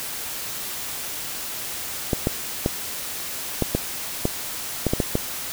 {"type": "clicks", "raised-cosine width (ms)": 2, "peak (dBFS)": -6, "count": 10, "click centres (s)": [2.132, 2.271, 2.661, 3.623, 3.75, 4.254, 4.867, 4.935, 5.002, 5.154], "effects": ["white hiss -31 dBFS RMS until 5.52 s"]}